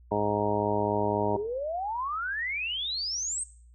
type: harmonic tone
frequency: 103.83 Hz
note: G#2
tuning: in tune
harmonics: 1 / 2 / 3 / 4 / 5 / 6 / 7 / 8 / 9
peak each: -36 / -34 / -35 / -30 / -36 / -31 / -36 / -36 / -31 dBFS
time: 0.11-1.37 s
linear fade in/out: 10 ms
type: exponential sweep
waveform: sine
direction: up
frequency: 374.6 to 8610 Hz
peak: -29 dBFS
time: 1.34-3.44 s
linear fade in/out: 10 ms
effects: noise-tail reverb RT60 0.5 s tail -17 dB re dry + added 60 Hz sine -51 dBFS peak until 3.74 s